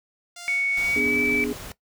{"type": "tone with tremolo", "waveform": "5% pulse", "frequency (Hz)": 698.5, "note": "F5", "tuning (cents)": 0, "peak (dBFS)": -25, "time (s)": [0.36, 1], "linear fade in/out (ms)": 5, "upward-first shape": "sine", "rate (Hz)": 2.4, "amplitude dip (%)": 65}
{"type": "tone with pitch glide", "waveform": "sine", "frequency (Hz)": [2224, 2309], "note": ["C#7", "D7"], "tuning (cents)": [5, -30], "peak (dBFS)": -21, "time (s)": [0.48, 1.44], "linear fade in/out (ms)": 0, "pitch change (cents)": 65, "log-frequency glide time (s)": [0.76, 1.2]}
{"type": "noise", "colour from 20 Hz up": "pink", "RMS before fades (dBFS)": -38, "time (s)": [0.77, 1.72], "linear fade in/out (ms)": 2}
{"type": "chord", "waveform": "sine", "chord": "G# diminished", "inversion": "first", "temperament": "equal", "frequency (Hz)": [246.9, 293.7, 415.3], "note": ["B3", "D4", "G#4"], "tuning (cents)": [0, 0, 0], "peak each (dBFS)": -28, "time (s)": [0.96, 1.53], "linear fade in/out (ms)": 2}
{"effects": ["noise-tail reverb RT60 0.1 s tail -17 dB re dry"]}